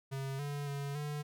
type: tone with pitch steps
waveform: square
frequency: 135.5 / 144 / 141.2 / 147.7 Hz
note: C#3 / D3 / C#3 / D3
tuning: -39 / -34 / +32 / +10 cents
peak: -37 dBFS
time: 0.11-1.23 s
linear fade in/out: 20 ms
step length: 280 ms
effects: none